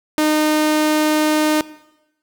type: tone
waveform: sawtooth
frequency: 306.4 Hz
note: D#4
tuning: 27 cents flat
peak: -10 dBFS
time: 0.18-1.61 s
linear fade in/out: 0 ms
effects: noise-tail reverb RT60 0.9 s tail -18 dB re dry